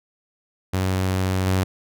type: tone with level steps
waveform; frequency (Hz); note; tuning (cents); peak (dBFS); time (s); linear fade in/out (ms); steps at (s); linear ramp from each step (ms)
sawtooth; 93.8; F#2; +24; -16 / -14; 0.73-1.64; 10; 1.46; 5
effects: none